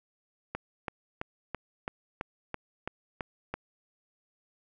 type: click train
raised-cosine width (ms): 0.5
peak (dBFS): -18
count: 10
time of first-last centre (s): 0.55-3.54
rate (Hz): 3.01
effects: none